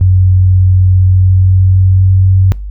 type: tone with pitch glide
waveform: sine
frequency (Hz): 92.7 to 94.48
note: F#2 to F#2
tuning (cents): +4 to +37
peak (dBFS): -4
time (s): 0.01-2.52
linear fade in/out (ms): 0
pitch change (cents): +33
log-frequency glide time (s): 0.95-2.27
effects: noise-tail reverb RT60 0.3 s tail -23 dB re dry + added 50 Hz sine -19 dBFS peak until 2.7 s